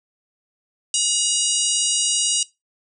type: harmonic tone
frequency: 958 Hz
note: A#5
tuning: 47 cents sharp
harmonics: 3 / 4 / 5 / 6 / 7 / 8 / 9 / 10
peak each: -24 / -29 / -28 / -24 / -25 / -25 / -24 / -30 dBFS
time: 0.94-2.43 s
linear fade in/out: 2 ms
effects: noise-tail reverb RT60 0.2 s tail -20 dB re dry